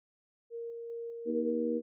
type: tone with tremolo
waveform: sine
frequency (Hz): 465.6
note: A#4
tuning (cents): -2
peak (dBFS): -37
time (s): 0.5-1.54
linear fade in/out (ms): 50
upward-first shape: square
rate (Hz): 2.5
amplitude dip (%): 25
type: harmonic tone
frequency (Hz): 79.1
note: D#2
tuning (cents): +29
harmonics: 3 / 4 / 5 / 6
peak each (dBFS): -34 / -35 / -43 / -32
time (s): 1.25-1.82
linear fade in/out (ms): 50
effects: none